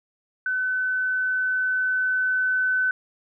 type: tone with level ramp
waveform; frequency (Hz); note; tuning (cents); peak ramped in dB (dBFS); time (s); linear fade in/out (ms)
sine; 1512; F#6; +37; -22 to -19; 0.46-2.91; 2
effects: none